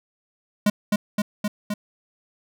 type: tone with echo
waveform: square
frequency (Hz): 207.7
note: G#3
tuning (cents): 0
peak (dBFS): -16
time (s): 0.66-0.7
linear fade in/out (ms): 5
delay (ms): 260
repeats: 4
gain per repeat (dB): -2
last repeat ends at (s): 1.74
effects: none